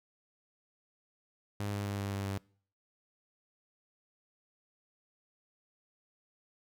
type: tone with pitch steps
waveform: sawtooth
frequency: 102.3 / 101.48 / 100.66 / 99.85 / 99.04 / 98.25 Hz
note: G#2 / G#2 / G2 / G2 / G2 / G2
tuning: -26 / -40 / +46 / +32 / +18 / +4 cents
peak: -30 dBFS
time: 1.6-2.38 s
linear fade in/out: 0 ms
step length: 130 ms
effects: noise-tail reverb RT60 0.5 s tail -24 dB re dry